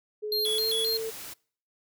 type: tone with pitch glide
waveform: sine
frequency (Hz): 423.6 to 446.5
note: G#4 to A4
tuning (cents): +34 to +25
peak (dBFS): -30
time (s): 0.22-1.11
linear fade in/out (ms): 20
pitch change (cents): +91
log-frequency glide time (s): 0.38-0.75
type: tone with vibrato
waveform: square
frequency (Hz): 3762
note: A#7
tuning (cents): +15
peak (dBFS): -26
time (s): 0.32-0.97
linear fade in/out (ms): 2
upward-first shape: square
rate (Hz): 3.8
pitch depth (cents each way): 190
type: noise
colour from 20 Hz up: white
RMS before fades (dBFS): -41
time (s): 0.45-1.34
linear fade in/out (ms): 10
effects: noise-tail reverb RT60 0.5 s tail -25 dB re dry